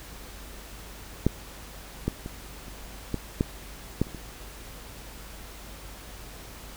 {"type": "clicks", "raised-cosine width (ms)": 3, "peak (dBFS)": [-7, -12, -22, -30, -14, -9, -9, -30, -25], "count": 9, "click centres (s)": [1.266, 2.08, 2.261, 2.682, 3.143, 3.409, 4.016, 4.069, 4.147], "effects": ["added 50 Hz sine -45 dBFS peak until 6.76 s", "pink hiss -45 dBFS RMS until 6.76 s"]}